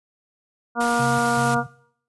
harmonic tone, 237.2 Hz, A#3, 30 cents sharp, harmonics 1 / 2 / 3 / 4 / 5 / 6, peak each -25 / -28 / -24 / -26 / -27 / -25 dBFS, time 0.75-1.64 s, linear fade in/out 50 ms
white noise, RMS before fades -31 dBFS, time 0.8-1.55 s, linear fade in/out 10 ms
sine tone with tremolo, 132.8 Hz, C3, 26 cents sharp, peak -24 dBFS, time 0.99-1.67 s, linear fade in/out 10 ms, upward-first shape square, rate 2.6 Hz, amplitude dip 55%
effects noise-tail reverb RT60 0.6 s tail -19 dB re dry + resampled to 24000 Hz

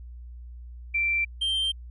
sine / triangle tone pair in turn, 2349 / 3148 Hz, D7 / G7, 0 / +7 cents, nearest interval perfect fourth, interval 507 cents, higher second, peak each -22 dBFS, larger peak neither, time 0.94-1.25 / 1.41-1.72 s, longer neither, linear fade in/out 10 ms, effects added 60 Hz sine -39 dBFS peak until 1.9 s + resampled to 24000 Hz

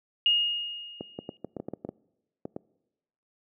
sine tone with exponential decay, 2855 Hz, F7, 37 cents sharp, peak -18 dBFS, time 0.26-1.37 s, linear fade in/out 1 ms, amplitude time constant 240 ms
clicks, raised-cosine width 2 ms, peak -19 dBFS, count 12, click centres 1.009 / 1.189 / 1.291 / 1.446 / 1.567 / 1.6 / 1.685 / 1.736 / 1.849 / 1.89 / 2.454 / 2.564 s
effects noise-tail reverb RT60 1.0 s tail -24 dB re dry + high-pass 200 Hz 12 dB/octave

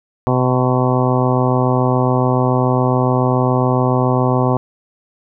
harmonic tone with a mistuned harmonic, 127.1 Hz, C3, 50 cents flat, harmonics 1 / 2 / 3 / 4 / 5 / 6 / 7 / 8 / 9, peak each -16 / -19 / -21 / -22 / -23 / -24 / -24 / -25 / -26 dBFS, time 0.27-4.57 s, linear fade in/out 0 ms, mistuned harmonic 9, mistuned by -41 cents, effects none

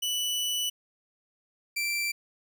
sawtooth tone pair in turn, 2968 / 2347 Hz, F#7 / D7, +5 / -2 cents, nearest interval major third, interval 407 cents, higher first, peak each -24 / -24 dBFS, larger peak neither, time 0.02-0.7 / 1.76-2.12 s, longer first, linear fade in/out 10 ms, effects none

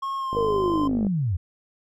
triangle tone with pitch glide, 1085 to 1039 Hz, C#6 to C6, -37 to -12 cents, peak -24 dBFS, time 0.02-0.88 s, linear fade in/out 10 ms, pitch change -75 cents, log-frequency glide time 0.17-0.39 s
click train, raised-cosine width 2 ms, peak -18 dBFS, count 39, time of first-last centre 0.33-1.068 s, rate 51.5 Hz
sine linear sweep, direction down, 480.4 to 77.78 Hz, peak -21 dBFS, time 0.36-1.37 s, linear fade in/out 10 ms
effects none

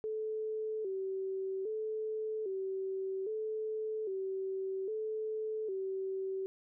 sine tone with vibrato, 408.1 Hz, G#4, 30 cents flat, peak -34 dBFS, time 0.04-6.46 s, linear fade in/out 0 ms, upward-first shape square, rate 0.62 Hz, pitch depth 110 cents each way, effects none

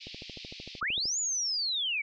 white band-pass noise, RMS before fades -46 dBFS, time 0-0.81 s, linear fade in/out 20 ms, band 2300 to 4900 Hz, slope 48 dB/octave
click train, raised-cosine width 2 ms, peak -31 dBFS, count 14, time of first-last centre 0.07-1.055 s, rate 13.2 Hz
sine linear two-way sweep, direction up then down, 1074 to 7040 to 2195 Hz, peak -28 dBFS, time 0.81-2.02 s, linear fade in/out 10 ms, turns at 1.19 s
effects none

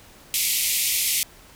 white band-pass noise, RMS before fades -23 dBFS, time 0.34-1.23 s, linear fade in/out 0 ms, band 2000 to 15000 Hz, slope 96 dB/octave, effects pink hiss -49 dBFS RMS until 1.55 s

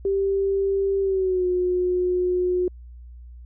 sine tone with pitch glide, 392 to 361.5 Hz, G4 to F#4, 0 to -40 cents, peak -19 dBFS, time 0.05-2.68 s, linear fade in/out 2 ms, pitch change -140 cents, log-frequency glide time 1.01-1.46 s, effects added 60 Hz sine -39 dBFS peak until 3.45 s

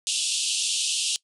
pink band-pass noise, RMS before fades -26 dBFS, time 0.07-1.16 s, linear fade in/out 0 ms, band 2700 to 10000 Hz, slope 96 dB/octave, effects noise-tail reverb RT60 0.1 s tail -21 dB re dry

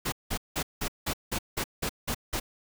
pink noise bursts, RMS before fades -30 dBFS, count 10, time 0.05-2.4 s, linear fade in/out 10 ms, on 73 ms, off 180 ms, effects none

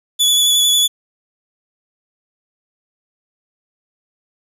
sawtooth tone with vibrato, 3430 Hz, A7, 45 cents flat, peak -8 dBFS, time 0.19-0.88 s, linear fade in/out 20 ms, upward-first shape square, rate 11 Hz, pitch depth 18 cents each way, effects resampled to 32000 Hz + 8-bit

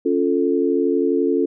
sine chord, Db augmented, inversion none, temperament equal, 277.2 / 349.2 / 440 Hz, Db4 / F4 / A4, 0 / 0 / 0 cents, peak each -20 dBFS, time 0.05-1.46 s, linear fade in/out 10 ms, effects none

